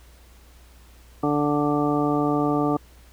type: harmonic tone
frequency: 146.83 Hz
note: D3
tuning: in tune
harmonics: 1 / 2 / 3 / 4 / 5 / 6 / 8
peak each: -29 / -22 / -27 / -31 / -28 / -33 / -29 dBFS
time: 1.23-2.77 s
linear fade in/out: 5 ms
effects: added 60 Hz sine -48 dBFS peak until 3.12 s + pink hiss -55 dBFS RMS until 3.12 s